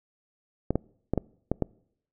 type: clicks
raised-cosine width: 2 ms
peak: -11 dBFS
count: 6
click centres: 0.706 / 0.756 / 1.136 / 1.177 / 1.516 / 1.623 s
effects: noise-tail reverb RT60 0.7 s tail -25 dB re dry